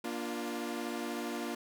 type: chord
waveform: sawtooth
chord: Bb major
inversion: none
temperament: equal with one note detuned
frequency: 237 / 293.7 / 349.2 Hz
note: Bb3 / D4 / F4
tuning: +29 / 0 / 0 cents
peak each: -35 / -37 / -36 dBFS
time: 0.04-1.55 s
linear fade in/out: 5 ms
effects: none